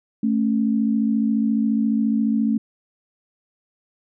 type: tone pair together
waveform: sine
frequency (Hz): 220 / 274.4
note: A3 / C#4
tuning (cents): 0 / -17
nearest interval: major third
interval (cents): 383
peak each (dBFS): -18 / -23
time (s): 0.23-2.58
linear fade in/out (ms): 5
effects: none